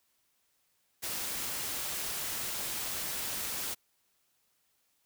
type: noise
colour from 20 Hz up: white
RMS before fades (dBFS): -36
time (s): 1.02-3.75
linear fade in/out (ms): 20
effects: white hiss -74 dBFS RMS until 5.05 s